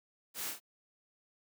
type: noise with echo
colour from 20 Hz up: white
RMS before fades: -40 dBFS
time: 0.34-0.54 s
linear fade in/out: 50 ms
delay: 31 ms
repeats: 2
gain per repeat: -4 dB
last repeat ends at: 0.602 s
effects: high-pass 150 Hz 12 dB/octave